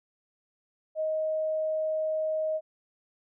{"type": "tone", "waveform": "sine", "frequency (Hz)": 627, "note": "D#5", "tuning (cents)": 13, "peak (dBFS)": -26, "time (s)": [0.95, 2.61], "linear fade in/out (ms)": 50, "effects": []}